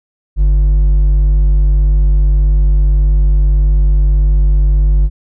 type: tone with hard clipping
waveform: sine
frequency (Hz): 49.15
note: G1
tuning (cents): +5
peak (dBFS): -8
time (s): 0.36-5.1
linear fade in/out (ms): 50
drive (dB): 4
effects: none